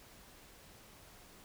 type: silence
effects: pink hiss -58 dBFS RMS until 1.44 s